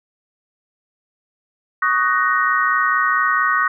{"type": "chord", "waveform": "sine", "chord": "D# minor seventh", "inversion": "third", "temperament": "just", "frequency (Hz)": [1120.1, 1244.5, 1493.4, 1866.8], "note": ["C#6", "D#6", "F#6", "A#6"], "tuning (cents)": [18, 0, 16, 2], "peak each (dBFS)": -20, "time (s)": [1.82, 3.68], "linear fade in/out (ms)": 5, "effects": []}